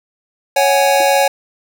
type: chord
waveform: square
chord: C# suspended fourth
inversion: none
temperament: equal with one note detuned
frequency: 554.4 / 748.2 / 830.6 Hz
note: C#5 / F#5 / G#5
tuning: 0 / +19 / 0 cents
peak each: -14 / -17 / -16 dBFS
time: 0.56-1.28 s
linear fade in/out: 5 ms
type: tone with exponential decay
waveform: sine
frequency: 332.8 Hz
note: E4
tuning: 17 cents sharp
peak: -22 dBFS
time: 1-1.08 s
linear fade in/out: 2 ms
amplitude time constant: 17 ms
effects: none